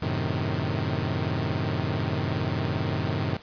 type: chord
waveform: sawtooth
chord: F# diminished seventh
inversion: none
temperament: equal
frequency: 92.5 / 110 / 130.81 / 155.56 Hz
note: F#2 / A2 / C3 / Eb3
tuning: 0 / 0 / 0 / 0 cents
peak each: -27 dBFS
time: 0.02-3.37 s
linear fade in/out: 5 ms
effects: pink hiss -49 dBFS RMS until 3.42 s + resampled to 11025 Hz